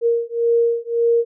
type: beating tone pair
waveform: sine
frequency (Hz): 466.2 / 468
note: A#4 / A#4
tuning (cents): 0 / +7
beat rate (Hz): 1.8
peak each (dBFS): -18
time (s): 0.01-1.25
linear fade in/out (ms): 50
effects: none